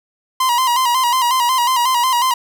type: tone with vibrato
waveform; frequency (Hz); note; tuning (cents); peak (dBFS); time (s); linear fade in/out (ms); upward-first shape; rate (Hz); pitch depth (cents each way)
45% pulse; 996; B5; +14; -13; 0.4-2.34; 5; square; 5.5; 69
effects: none